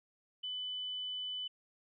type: tone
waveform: sine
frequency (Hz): 3000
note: F#7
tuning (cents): +23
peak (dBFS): -37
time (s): 0.43-1.48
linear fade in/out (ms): 10
effects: none